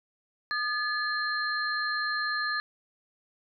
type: tone cluster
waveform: sine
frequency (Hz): 1220 / 1716 / 4167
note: D#6 / A6 / C8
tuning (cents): -34 / -44 / -8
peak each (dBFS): -33 / -29 / -35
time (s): 0.51-2.6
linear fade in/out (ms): 0
effects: none